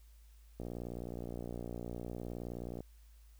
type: click train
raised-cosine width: 2 ms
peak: -29 dBFS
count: 132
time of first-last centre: 0.6-2.805 s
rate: 59.4 Hz
effects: added 54 Hz sine -56 dBFS peak until 3.39 s + white hiss -71 dBFS RMS until 3.39 s